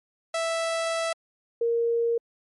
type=tone pair in turn; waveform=sawtooth / sine; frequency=659.3 / 466.2 Hz; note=E5 / A#4; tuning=0 / 0 cents; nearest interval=tritone; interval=600 cents; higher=first; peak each=-21 dBFS; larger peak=neither; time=0.34-1.13 / 1.61-2.18 s; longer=first; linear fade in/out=5 ms; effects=MP3 48 kbps

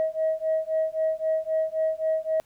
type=beating tone pair; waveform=sine; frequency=634 / 637.8 Hz; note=D#5 / D#5; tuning=+32 / +43 cents; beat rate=3.8 Hz; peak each=-25 dBFS; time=0-2.4 s; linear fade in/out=0 ms; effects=tanh soft clip ceiling -17 dBFS + pink hiss -63 dBFS RMS until 2.45 s

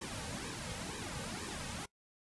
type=noise with flanger; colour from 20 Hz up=pink; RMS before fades=-42 dBFS; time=0.01-1.86 s; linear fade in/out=10 ms; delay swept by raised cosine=1.4 to 3 ms; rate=2.1 Hz; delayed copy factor=-0.8; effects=noise-tail reverb RT60 0.1 s tail -22 dB re dry + resampled to 24000 Hz

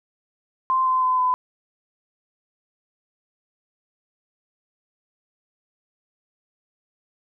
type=tone with pitch steps; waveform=sine; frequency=1042 / 1030.6 / 1019.4 / 1008.3 Hz; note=C6 / C6 / C6 / B5; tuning=-7 / -27 / -45 / +36 cents; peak=-17 dBFS; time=0.7-1.34 s; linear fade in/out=0 ms; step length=160 ms; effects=none

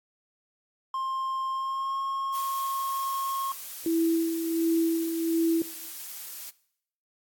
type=tone with pitch glide; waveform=triangle; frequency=1059 to 1082.5 Hz; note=C6 to C#6; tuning=+21 to -41 cents; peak=-26 dBFS; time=0.94-3.52 s; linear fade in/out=2 ms; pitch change=+38 cents; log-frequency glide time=1.5-1.98 s
type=noise; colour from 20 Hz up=blue; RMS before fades=-39 dBFS; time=2.33-6.51 s; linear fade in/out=20 ms
type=tone with tremolo; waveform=sine; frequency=329.6 Hz; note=E4; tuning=in tune; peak=-21 dBFS; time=3.86-5.62 s; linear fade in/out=2 ms; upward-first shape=sine; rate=1.4 Hz; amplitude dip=55%
effects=noise-tail reverb RT60 0.7 s tail -20 dB re dry + AAC 64 kbps

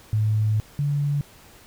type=tone pair in turn; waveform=sine; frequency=107.6 / 144.09 Hz; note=A2 / D3; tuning=-38 / -33 cents; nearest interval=perfect fourth; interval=505 cents; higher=second; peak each=-18 / -20 dBFS; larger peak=first; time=0.13-0.6 / 0.79-1.21 s; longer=first; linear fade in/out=0 ms; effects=pink hiss -50 dBFS RMS until 1.66 s

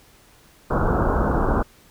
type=low-pass noise; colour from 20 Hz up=pink; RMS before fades=-20 dBFS; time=0.7-1.63 s; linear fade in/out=10 ms; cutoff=1500 Hz; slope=96 dB/octave; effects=pink hiss -53 dBFS RMS until 1.9 s

